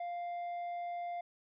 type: tone with tanh clipping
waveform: sine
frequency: 698.5 Hz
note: F5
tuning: in tune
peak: -38 dBFS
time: 0-1.21 s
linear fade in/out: 5 ms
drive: 5 dB
effects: none